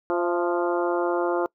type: harmonic tone with a mistuned harmonic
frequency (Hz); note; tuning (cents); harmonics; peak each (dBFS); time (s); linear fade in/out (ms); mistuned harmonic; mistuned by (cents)
174.61; F3; 0; 2 / 3 / 4 / 5 / 6 / 7 / 8; -24 / -28 / -30 / -32 / -34 / -35 / -36; 0.1-1.46; 0; 4; -34
effects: noise-tail reverb RT60 0.1 s tail -24 dB re dry